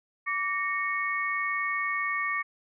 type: tone cluster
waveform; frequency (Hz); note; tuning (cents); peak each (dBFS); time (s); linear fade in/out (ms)
sine; 1158 / 1849 / 2208; D6 / A#6 / C#7; -25 / -15 / -7; -31; 0.26-2.43; 20
effects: none